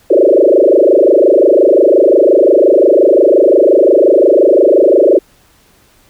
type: tone with frequency modulation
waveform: sine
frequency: 466.2 Hz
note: A#4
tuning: in tune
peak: -4 dBFS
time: 0.1-5.19 s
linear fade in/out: 10 ms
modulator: 25.7 Hz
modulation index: 5
effects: pink hiss -49 dBFS RMS until 6.09 s